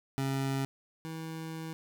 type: tone pair in turn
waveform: 25% pulse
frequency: 135.6 / 161.26 Hz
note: C#3 / E3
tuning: -38 / -38 cents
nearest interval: minor third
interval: 300 cents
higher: second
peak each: -26 / -34 dBFS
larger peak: first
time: 0.18-0.65 / 1.05-1.73 s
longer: second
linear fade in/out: 0 ms
effects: none